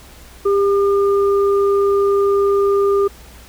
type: tone pair together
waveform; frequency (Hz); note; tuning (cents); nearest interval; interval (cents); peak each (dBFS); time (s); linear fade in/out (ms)
sine; 398.5 / 1205.9; G4 / D6; +28 / +45; octave + perfect fifth; 1917; -12 / -22; 0.45-3.08; 10
effects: added 60 Hz sine -42 dBFS peak until 3.48 s + pink hiss -43 dBFS RMS until 3.48 s